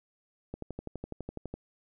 click train, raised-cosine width 2 ms, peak -24 dBFS, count 13, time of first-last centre 0.54-1.54 s, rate 12 Hz, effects none

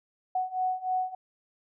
sine beating tone pair, 740 / 743.3 Hz, F#5 / F#5, 0 / +8 cents, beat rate 3.3 Hz, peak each -31 / -29 dBFS, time 0.35-1.15 s, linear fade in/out 5 ms, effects none

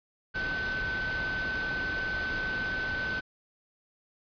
sine tone in noise, 1522 Hz, F#6, 48 cents sharp, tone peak -30 dBFS, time 0.34-3.21 s, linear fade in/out 20 ms, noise pink, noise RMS -37 dBFS, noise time 0.34-3.21 s, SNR +4 dB, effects resampled to 11025 Hz

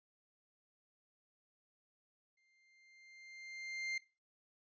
40% pulse tone with exponential growth, 2100 Hz, C7, 6 cents sharp, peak -35 dBFS, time 2.37-3.98 s, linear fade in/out 5 ms, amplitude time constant 350 ms, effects noise-tail reverb RT60 0.3 s tail -19 dB re dry + resampled to 16000 Hz

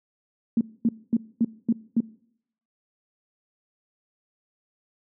sine tone bursts, 229.3 Hz, A#3, 28 cents flat, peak -16 dBFS, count 6, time 0.57-2.004 s, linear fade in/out 2 ms, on 39 ms, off 240 ms, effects noise-tail reverb RT60 0.7 s tail -22 dB re dry + high-pass 150 Hz 12 dB/octave

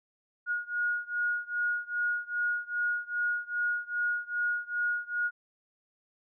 sine beating tone pair, 1440 / 1442.5 Hz, F#6 / F#6, -47 / -44 cents, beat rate 2.5 Hz, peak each -31 / -32 dBFS, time 0.46-5.31 s, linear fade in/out 50 ms, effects none

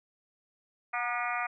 harmonic tone with a mistuned harmonic, 242.2 Hz, B3, 34 cents flat, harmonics 3 / 4 / 5 / 6 / 7 / 8 / 9 / 10, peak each -35 / -41 / -35 / -38 / -47 / -38 / -39 / -39 dBFS, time 0.93-1.47 s, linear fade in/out 10 ms, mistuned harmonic 4, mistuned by -41 cents, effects none

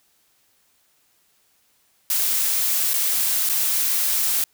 blue noise with dropouts, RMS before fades -21 dBFS, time 2.1-4.44 s, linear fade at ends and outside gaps 2 ms, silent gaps 2.935-2.939 / 3.491-3.496 s, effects white hiss -63 dBFS RMS until 4.53 s

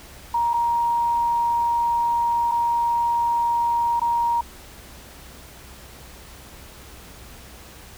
sine tone with dropouts, 941 Hz, A#5, 16 cents sharp, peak -18 dBFS, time 0.34-4.41 s, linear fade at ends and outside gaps 5 ms, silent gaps 0.534-0.539 / 2.514-2.518 / 3.997-4.015 s, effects added 64 Hz sine -47 dBFS peak until 7.97 s + pink hiss -44 dBFS RMS until 7.97 s

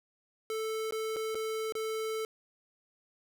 square tone with dropouts, 440 Hz, A4, in tune, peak -33 dBFS, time 0.5-2.25 s, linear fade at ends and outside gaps 1 ms, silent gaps 0.909-0.923 / 1.162-1.166 / 1.347-1.353 / 1.723-1.752 s, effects none

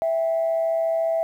sine tone pair together, 657.8 / 792 Hz, E5 / G5, -4 / +18 cents, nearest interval minor third, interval 322 cents, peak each -19 / -31 dBFS, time 0.02-1.23 s, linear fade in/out 0 ms, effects tanh soft clip ceiling -14 dBFS + 9-bit

